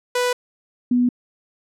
sawtooth / sine tone pair in turn, 493.9 / 245.7 Hz, B4 / B3, 0 / -9 cents, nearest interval octave, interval 1209 cents, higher first, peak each -14 dBFS, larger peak neither, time 0.15-0.33 / 0.91-1.09 s, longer neither, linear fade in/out 5 ms, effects low-pass 11000 Hz 12 dB/octave

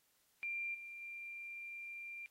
sine tone with level steps, 2378 Hz, D7, 21 cents sharp, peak -38 / -47 / -45 dBFS, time 0.43-2.26 s, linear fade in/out 0 ms, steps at 0.74 / 1.01 s, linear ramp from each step 10 ms, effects white hiss -75 dBFS RMS until 2.3 s + AAC 48 kbps

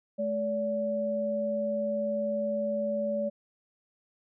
sine tone pair together, 215 / 574 Hz, A3 / D5, -40 / -40 cents, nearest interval octave + perfect fourth, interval 1700 cents, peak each -33 / -28 dBFS, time 0.18-3.3 s, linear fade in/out 20 ms, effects none

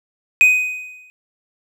triangle tone with exponential decay, 2501 Hz, D#7, 8 cents sharp, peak -4 dBFS, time 0.41-1.1 s, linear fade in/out 0 ms, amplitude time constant 150 ms, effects none

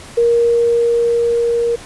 sine tone with level ramp, 470 Hz, A#4, 14 cents sharp, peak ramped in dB -9 to -13 dBFS, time 0.17-1.76 s, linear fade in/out 10 ms, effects pink hiss -36 dBFS RMS until 1.85 s + resampled to 24000 Hz

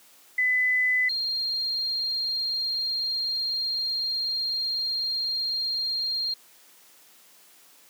sine tone pair in turn, 2006 / 4208 Hz, B6 / C8, +26 / +9 cents, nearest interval octave + minor second, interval 1283 cents, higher second, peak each -20 / -25 dBFS, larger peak first, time 0.38-1.09 / 1.09-6.34 s, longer second, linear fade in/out 5 ms, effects white hiss -55 dBFS RMS until 7.89 s + high-pass 200 Hz 12 dB/octave

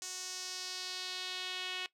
sawtooth tone with band-pass filter sweep, 368.4 Hz, F#4, 7 cents flat, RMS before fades -41 dBFS, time 0.02-1.86 s, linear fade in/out 0 ms, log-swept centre 6600 to 3000 Hz, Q 2.4, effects noise-tail reverb RT60 0.1 s tail -18 dB re dry

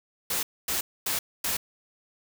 white noise bursts, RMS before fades -28 dBFS, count 4, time 0.3-1.57 s, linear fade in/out 5 ms, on 130 ms, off 250 ms, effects none

